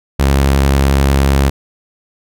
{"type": "tone with vibrato", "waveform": "sawtooth", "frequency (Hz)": 68.6, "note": "C#2", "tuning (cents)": -17, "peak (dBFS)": -5, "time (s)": [0.19, 1.5], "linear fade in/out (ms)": 10, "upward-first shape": "sine", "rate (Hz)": 11, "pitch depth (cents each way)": 14, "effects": []}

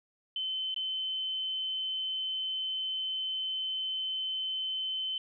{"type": "tone with dropouts", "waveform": "sine", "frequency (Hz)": 3063, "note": "G7", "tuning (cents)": -41, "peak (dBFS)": -31, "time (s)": [0.36, 5.18], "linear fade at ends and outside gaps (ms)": 2, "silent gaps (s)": [0.744, 0.762], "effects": []}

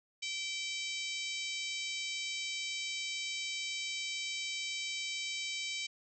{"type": "harmonic tone", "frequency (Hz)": 773, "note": "G5", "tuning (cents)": -24, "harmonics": [3, 4, 5, 6, 7, 8, 9, 10], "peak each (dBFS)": [-40, -42, -44, -46, -47, -48, -49, -50], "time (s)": [0.22, 5.87], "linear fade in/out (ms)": 10, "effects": []}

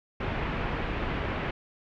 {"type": "low-pass noise", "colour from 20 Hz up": "pink", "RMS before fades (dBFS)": -31, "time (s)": [0.2, 1.51], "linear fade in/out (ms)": 5, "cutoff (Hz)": 2700, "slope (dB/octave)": 24, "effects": []}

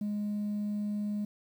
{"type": "tone", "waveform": "sine", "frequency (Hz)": 207.7, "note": "G#3", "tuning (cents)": 0, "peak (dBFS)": -28, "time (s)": [0.01, 1.25], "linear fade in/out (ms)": 5, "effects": ["tanh soft clip ceiling -29 dBFS", "10-bit"]}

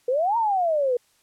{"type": "exponential two-way sweep", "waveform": "sine", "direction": "up then down", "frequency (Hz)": [475.7, 949, 475.7], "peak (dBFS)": -19, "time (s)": [0.08, 0.97], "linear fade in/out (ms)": 5, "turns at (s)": 0.37, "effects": ["white hiss -63 dBFS RMS until 1.22 s", "low-pass 11000 Hz 12 dB/octave"]}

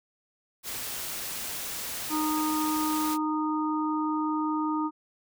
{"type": "noise", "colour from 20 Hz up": "white", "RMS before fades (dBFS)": -35, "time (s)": [0.63, 3.18], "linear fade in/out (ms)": 50}
{"type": "harmonic tone", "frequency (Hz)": 308.4, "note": "D#4", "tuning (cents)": -15, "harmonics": [1, 3, 4], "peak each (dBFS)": [-27, -32, -33], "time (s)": [2.09, 4.91], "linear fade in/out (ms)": 50}
{"effects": []}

